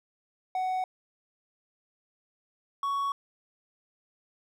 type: tone pair in turn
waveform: triangle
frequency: 745 / 1116.2 Hz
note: F#5 / C#6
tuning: +12 / +12 cents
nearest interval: perfect fifth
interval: 700 cents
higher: second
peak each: -25 dBFS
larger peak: neither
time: 0.55-0.84 / 2.83-3.12 s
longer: neither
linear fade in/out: 2 ms
effects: none